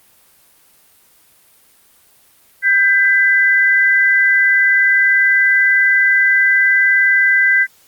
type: tone pair together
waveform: sine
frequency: 1580.2 / 2000 Hz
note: G6 / B6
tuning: +13 / +21 cents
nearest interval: major third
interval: 408 cents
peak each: -12 dBFS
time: 2.62-7.67 s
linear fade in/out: 50 ms
effects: white hiss -51 dBFS RMS until 7.87 s + Opus 32 kbps